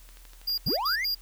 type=click train; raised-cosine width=0.2 ms; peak=-33 dBFS; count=7; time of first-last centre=0.09-0.578 s; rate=12.3 Hz
type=tone bursts; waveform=square; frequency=4822 Hz; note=D8; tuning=45 cents sharp; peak=-26 dBFS; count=4; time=0.47-1.15 s; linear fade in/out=10 ms; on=110 ms; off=80 ms
type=linear sweep; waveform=triangle; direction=up; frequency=64.1 to 2212 Hz; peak=-25 dBFS; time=0.66-1.05 s; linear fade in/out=5 ms
effects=added 40 Hz sine -48 dBFS peak until 1.21 s + white hiss -56 dBFS RMS until 1.21 s